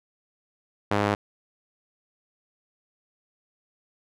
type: tone with band-pass filter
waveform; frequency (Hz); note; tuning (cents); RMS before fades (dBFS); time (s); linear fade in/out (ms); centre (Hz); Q
sawtooth; 102.7; G#2; -19; -24; 0.91-1.15; 5; 890; 0.56
effects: none